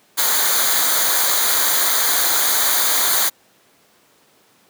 white noise with comb filter, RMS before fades -17 dBFS, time 0.17-3.3 s, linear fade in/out 20 ms, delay 0.37 ms, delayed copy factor -0.75, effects pink hiss -55 dBFS RMS until 4.69 s + high-pass 200 Hz 12 dB/octave

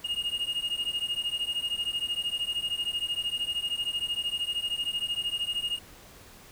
triangle beating tone pair, 2846 / 2859 Hz, F7 / F7, +32 / +40 cents, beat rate 13 Hz, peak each -30 dBFS, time 0.04-5.79 s, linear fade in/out 10 ms, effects pink hiss -51 dBFS RMS until 6.51 s

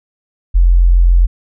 sine tone, 43.65 Hz, F1, in tune, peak -5 dBFS, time 0.54-1.27 s, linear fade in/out 20 ms, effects none

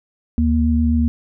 sine tone pair together, 75.84 / 235.4 Hz, D#2 / A#3, -44 / +17 cents, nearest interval octave + minor sixth, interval 1961 cents, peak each -16 dBFS, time 0.38-1.08 s, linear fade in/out 0 ms, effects none

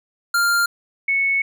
square / sine tone pair in turn, 1396.9 / 2208 Hz, F6 / C#7, 0 / -7 cents, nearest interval minor sixth, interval 793 cents, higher second, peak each -16 dBFS, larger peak neither, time 0.34-0.66 / 1.08-1.42 s, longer second, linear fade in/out 5 ms, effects none

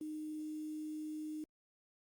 sine tone with quantisation, 307.5 Hz, D#4, 20 cents flat, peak -40 dBFS, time 0.01-1.44 s, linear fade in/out 2 ms, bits 10, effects Opus 32 kbps

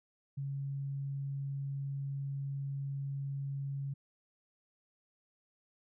sine tone, 138.59 Hz, C#3, in tune, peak -35 dBFS, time 0.37-3.94 s, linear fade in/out 10 ms, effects none

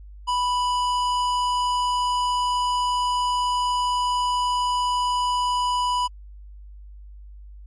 sine tone with tanh clipping, 987.8 Hz, B5, in tune, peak -22 dBFS, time 0.27-6.08 s, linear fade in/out 20 ms, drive 16 dB, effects added 50 Hz sine -39 dBFS peak until 7.66 s + MP3 48 kbps

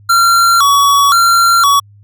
square tone with vibrato, 1244.5 Hz, D#6, in tune, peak -7 dBFS, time 0.09-1.8 s, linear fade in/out 10 ms, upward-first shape square, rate 0.97 Hz, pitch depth 170 cents each way, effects added 102 Hz sine -39 dBFS peak until 2.03 s

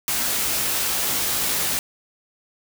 white noise with comb filter, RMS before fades -23 dBFS, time 0.08-1.79 s, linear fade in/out 0 ms, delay 16 ms, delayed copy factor +0.5, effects none

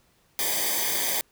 white noise with comb filter, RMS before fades -26 dBFS, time 0.39-1.21 s, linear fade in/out 0 ms, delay 0.73 ms, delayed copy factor -0.95, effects pink hiss -64 dBFS RMS until 1.31 s

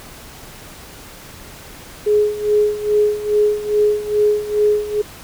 sine tone with tremolo, 419.4 Hz, G#4, 17 cents sharp, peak -10 dBFS, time 2.06-5.02 s, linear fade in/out 10 ms, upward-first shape sine, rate 2.4 Hz, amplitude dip 80%, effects pink hiss -38 dBFS RMS until 5.23 s

